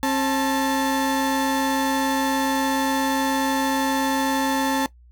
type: tone pair together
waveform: 35% pulse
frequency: 268.3 / 875.2 Hz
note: C4 / A5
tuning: +44 / -9 cents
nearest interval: octave + minor sixth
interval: 2047 cents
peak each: -20 / -22 dBFS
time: 0.03-4.86 s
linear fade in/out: 0 ms
effects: noise-tail reverb RT60 0.1 s tail -18 dB re dry + added 60 Hz sine -47 dBFS peak until 5.11 s